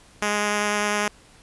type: tone with vibrato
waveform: 5% pulse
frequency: 207.7 Hz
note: G#3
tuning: in tune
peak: -10 dBFS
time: 0.22-1.08 s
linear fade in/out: 2 ms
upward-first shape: triangle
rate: 10 Hz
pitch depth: 11 cents each way
effects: pink hiss -52 dBFS RMS until 1.42 s + resampled to 24000 Hz